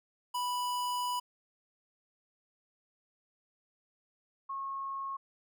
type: tone pair in turn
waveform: square / sine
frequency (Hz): 986 / 1089.6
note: B5 / C#6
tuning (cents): -3 / -30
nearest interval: major second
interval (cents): 173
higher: second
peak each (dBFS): -32 / -35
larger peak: first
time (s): 0.34-1.2 / 4.49-5.17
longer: first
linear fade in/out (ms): 10
effects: none